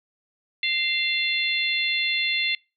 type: harmonic tone with a mistuned harmonic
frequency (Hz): 697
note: F5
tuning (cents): -4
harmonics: 3 / 4 / 5 / 6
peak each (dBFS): -25 / -27 / -27 / -31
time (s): 0.63-2.55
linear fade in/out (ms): 2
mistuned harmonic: 4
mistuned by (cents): -39
effects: noise-tail reverb RT60 0.3 s tail -26 dB re dry